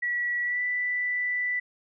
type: tone with pitch glide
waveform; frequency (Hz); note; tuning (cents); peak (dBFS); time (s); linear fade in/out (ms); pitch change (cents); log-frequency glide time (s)
sine; 1937 to 1978.8; B6 to B6; -34 to +3; -25; 0.02-1.6; 10; +37; 0.42-0.62
effects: none